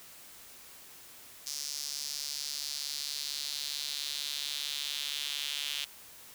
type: tone with high-pass filter sweep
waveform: sawtooth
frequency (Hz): 144.4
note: D3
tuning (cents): -29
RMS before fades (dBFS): -37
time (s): 1.46-5.85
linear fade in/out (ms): 10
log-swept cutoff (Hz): 5400 to 3200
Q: 3
effects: white hiss -52 dBFS RMS until 6.34 s